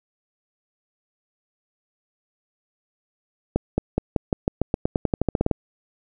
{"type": "accelerating click train", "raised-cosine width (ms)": 2, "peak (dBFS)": -6, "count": 18, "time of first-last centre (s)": [3.56, 5.513], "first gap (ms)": 220, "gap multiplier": 0.91, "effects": []}